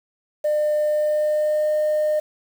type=tone with pitch glide; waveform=sine; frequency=602 to 609 Hz; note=D5 to D#5; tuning=+43 to -37 cents; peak=-16 dBFS; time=0.44-2.2 s; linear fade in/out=10 ms; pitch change=+20 cents; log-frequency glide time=0.8-1.71 s; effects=tanh soft clip ceiling -14 dBFS + 7-bit